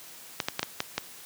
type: clicks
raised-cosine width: 0.2 ms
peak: -9 dBFS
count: 6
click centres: 0.402 / 0.485 / 0.594 / 0.63 / 0.804 / 0.98 s
effects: white hiss -47 dBFS RMS until 1.25 s + high-pass 100 Hz 12 dB/octave